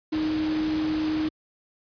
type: tone in noise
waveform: sine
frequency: 311.1 Hz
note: D#4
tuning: in tune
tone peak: -23 dBFS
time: 0.12-1.29 s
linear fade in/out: 10 ms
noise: pink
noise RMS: -35 dBFS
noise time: 0.12-1.29 s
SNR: +9 dB
effects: high-pass 60 Hz 12 dB/octave + resampled to 11025 Hz